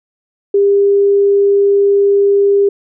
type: tone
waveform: sine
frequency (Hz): 400.7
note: G4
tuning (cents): +38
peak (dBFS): -7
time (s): 0.54-2.69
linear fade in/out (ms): 5
effects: none